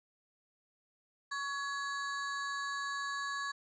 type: ring-modulated tone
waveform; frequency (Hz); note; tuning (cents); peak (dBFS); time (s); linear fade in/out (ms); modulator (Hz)
square; 1402; F6; +6; -33; 1.31-3.52; 10; 283
effects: resampled to 16000 Hz + 11-bit